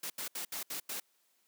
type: noise bursts at uneven times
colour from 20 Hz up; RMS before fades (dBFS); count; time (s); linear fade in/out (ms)
white; -39; 6; 0.03-0.1 / 0.18-0.28 / 0.35-0.45 / 0.52-0.63 / 0.7-0.8 / 0.89-1; 5
effects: white hiss -73 dBFS RMS until 1.47 s + high-pass 200 Hz 12 dB/octave